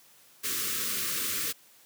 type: band-stop noise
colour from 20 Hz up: white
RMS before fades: -31 dBFS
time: 0.43-1.53 s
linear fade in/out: 20 ms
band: 530 to 1100 Hz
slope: 96 dB/octave
effects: white hiss -58 dBFS RMS until 1.85 s + high-pass 100 Hz 12 dB/octave